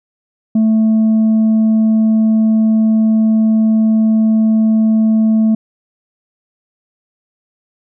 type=tone with tanh clipping; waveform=sine; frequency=220 Hz; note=A3; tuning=in tune; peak=-9 dBFS; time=0.55-5.55 s; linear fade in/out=5 ms; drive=2 dB; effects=none